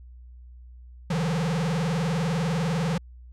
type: tone with vibrato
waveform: square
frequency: 162.6 Hz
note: E3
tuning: 23 cents flat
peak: -24 dBFS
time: 1.1-2.98 s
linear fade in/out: 5 ms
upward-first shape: triangle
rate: 20 Hz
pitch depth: 270 cents each way
effects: added 61 Hz sine -43 dBFS peak until 3.32 s + low-pass 8000 Hz 12 dB/octave